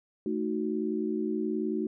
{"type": "chord", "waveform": "sine", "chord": "D# diminished", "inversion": "second", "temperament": "equal", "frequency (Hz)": [220, 311.1, 370], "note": ["A3", "D#4", "F#4"], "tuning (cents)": [0, 0, 0], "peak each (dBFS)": -32, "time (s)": [0.26, 1.87], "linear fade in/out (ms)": 2, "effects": []}